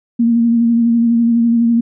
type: tone with vibrato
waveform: sine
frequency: 233.1 Hz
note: A#3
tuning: in tune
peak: -9 dBFS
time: 0.19-1.81 s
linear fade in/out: 10 ms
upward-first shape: sine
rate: 12 Hz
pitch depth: 27 cents each way
effects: none